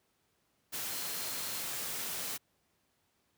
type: tone in noise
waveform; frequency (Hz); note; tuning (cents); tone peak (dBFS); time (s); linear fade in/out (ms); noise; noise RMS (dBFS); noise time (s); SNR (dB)
sine; 4186; C8; 0; -48; 0.89-1.63; 20; white; -38; 0.72-2.38; -13
effects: pink hiss -75 dBFS RMS until 3.37 s + high-pass 80 Hz 12 dB/octave